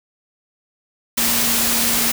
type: tone in noise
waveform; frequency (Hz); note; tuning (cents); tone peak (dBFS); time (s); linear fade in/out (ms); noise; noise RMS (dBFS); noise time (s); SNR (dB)
sine; 233.1; A#3; 0; -27; 1.17-2.12; 10; white; -18; 1.17-2.12; -12
effects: none